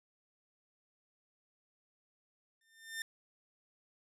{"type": "tone with exponential growth", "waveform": "sawtooth", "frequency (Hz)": 1800, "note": "A6", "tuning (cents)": 39, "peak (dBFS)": -32, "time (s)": [2.61, 3.02], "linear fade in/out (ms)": 2, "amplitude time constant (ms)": 87, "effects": ["resampled to 32000 Hz"]}